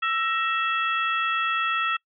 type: harmonic tone with a mistuned harmonic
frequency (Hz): 663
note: E5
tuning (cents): +10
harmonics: 2 / 3 / 4 / 5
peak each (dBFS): -24 / -30 / -29 / -33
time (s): 0.02-1.97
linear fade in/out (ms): 10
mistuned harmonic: 3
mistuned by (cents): -100
effects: noise-tail reverb RT60 0.1 s tail -25 dB re dry